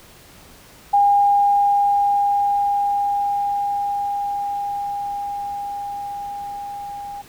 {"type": "tone with level ramp", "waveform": "sine", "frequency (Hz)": 810, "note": "G#5", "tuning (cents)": -43, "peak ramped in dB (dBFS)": [-11, -29], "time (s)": [0.93, 7.22], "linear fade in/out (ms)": 10, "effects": ["pink hiss -46 dBFS RMS until 7.28 s"]}